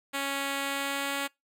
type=tone with pitch glide; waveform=5% pulse; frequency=277.2 to 279.1 Hz; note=C#4 to C#4; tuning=0 to +12 cents; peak=-18 dBFS; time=0.13-1.28 s; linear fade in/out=20 ms; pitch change=+12 cents; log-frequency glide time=0.61-1.14 s; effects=noise-tail reverb RT60 0.2 s tail -25 dB re dry